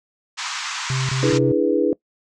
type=band-pass noise; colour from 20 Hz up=pink; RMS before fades=-28 dBFS; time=0.37-1.39 s; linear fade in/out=20 ms; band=930 to 7400 Hz; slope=48 dB/octave
type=tone bursts; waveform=triangle; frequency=131.5 Hz; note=C3; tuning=9 cents sharp; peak=-18 dBFS; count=3; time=0.9-1.518 s; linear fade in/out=2 ms; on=190 ms; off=24 ms
type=chord; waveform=sine; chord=E dominant seventh; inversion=third; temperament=equal with one note detuned; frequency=293.7 / 329.6 / 415.3 / 491 Hz; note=D4 / E4 / G#4 / B4; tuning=0 / 0 / 0 / -10 cents; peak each=-21 dBFS; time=1.23-1.93 s; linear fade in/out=2 ms
effects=noise-tail reverb RT60 0.1 s tail -22 dB re dry